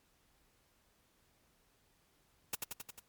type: noise with echo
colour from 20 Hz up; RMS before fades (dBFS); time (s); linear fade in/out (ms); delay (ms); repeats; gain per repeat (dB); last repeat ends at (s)
white; -34; 2.53-2.55; 5; 89; 5; -3; 2.995
effects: pink hiss -72 dBFS RMS until 3.08 s + MP3 96 kbps